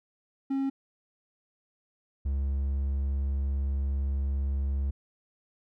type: tone pair in turn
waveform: triangle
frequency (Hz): 271.3 / 68.79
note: C#4 / C#2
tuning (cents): -37 / -13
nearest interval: 2 octaves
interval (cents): 2376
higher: first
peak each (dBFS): -24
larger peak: neither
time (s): 0.5-0.7 / 2.25-4.91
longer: second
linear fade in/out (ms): 10
effects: none